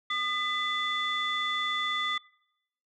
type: tone cluster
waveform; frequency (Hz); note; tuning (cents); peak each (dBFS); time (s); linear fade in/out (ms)
sine; 1222 / 2008 / 3484; D#6 / B6 / A7; -32 / +28 / -18; -31; 0.1-2.18; 5
effects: noise-tail reverb RT60 0.8 s tail -23 dB re dry + tanh soft clip ceiling -21 dBFS